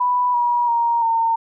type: tone with pitch steps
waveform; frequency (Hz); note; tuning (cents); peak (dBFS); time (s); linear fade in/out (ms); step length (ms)
sine; 987.8 / 961.9 / 936.7 / 912.1; B5 / B5 / A#5 / A#5; 0 / -46 / +8 / -38; -15; 0-1.36; 10; 340
effects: none